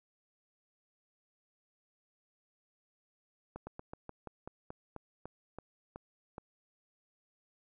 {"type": "slowing click train", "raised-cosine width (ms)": 1, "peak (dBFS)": -29, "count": 13, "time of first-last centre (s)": [3.56, 6.382], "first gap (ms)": 110, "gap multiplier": 1.13, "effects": []}